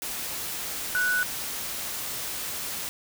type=tone in noise; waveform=sine; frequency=1480 Hz; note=F#6; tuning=in tune; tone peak=-22 dBFS; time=0.95-1.23 s; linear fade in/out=0 ms; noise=white; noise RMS=-33 dBFS; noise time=0.02-2.89 s; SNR=+8 dB; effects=none